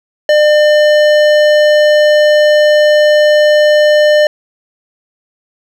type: tone with hard clipping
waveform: sine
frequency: 600 Hz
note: D5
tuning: 37 cents sharp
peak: -7 dBFS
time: 0.29-4.27 s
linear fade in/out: 2 ms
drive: 14 dB
effects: none